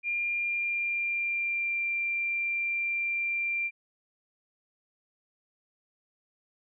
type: tone with pitch glide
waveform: sine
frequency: 2400 to 2371 Hz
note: D7 to D7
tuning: +37 to +16 cents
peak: -27 dBFS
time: 0.03-3.71 s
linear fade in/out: 50 ms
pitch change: -21 cents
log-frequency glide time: 0.39-1.83 s
effects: none